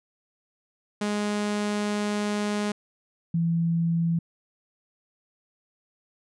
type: tone pair in turn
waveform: sawtooth / sine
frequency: 207.7 / 167.34 Hz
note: G#3 / E3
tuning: 0 / +26 cents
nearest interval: major third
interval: 374 cents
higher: first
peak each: -21 dBFS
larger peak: neither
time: 1.01-2.72 / 3.34-4.19 s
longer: first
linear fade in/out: 5 ms
effects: resampled to 22050 Hz